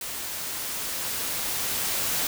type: noise with level ramp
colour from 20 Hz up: white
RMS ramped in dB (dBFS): -34 to -26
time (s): 0.01-2.27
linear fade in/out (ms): 2
effects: none